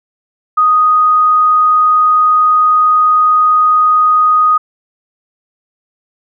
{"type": "tone", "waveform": "sine", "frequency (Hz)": 1244.5, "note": "D#6", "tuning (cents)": 0, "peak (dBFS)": -6, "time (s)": [0.57, 4.58], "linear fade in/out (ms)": 10, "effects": []}